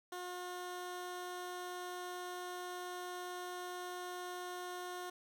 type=tone; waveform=15% pulse; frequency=359.1 Hz; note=F4; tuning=48 cents sharp; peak=-36 dBFS; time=0.12-5.1 s; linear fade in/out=5 ms; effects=none